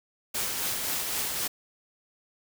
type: noise with tremolo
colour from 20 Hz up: white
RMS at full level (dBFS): -29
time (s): 0.34-1.48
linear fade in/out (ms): 10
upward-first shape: triangle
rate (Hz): 3.8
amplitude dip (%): 35
effects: none